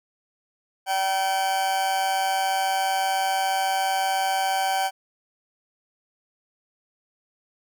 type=tone with amplitude modulation; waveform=40% pulse; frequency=769 Hz; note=G5; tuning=33 cents flat; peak=-18 dBFS; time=0.86-4.91 s; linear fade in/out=50 ms; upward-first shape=sine; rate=186 Hz; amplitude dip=60%; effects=none